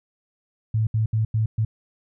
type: tone bursts at uneven times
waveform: sine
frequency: 110 Hz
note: A2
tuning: in tune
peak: -18 dBFS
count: 5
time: 0.74-0.87 / 0.94-1.06 / 1.13-1.25 / 1.34-1.46 / 1.58-1.65 s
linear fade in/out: 5 ms
effects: none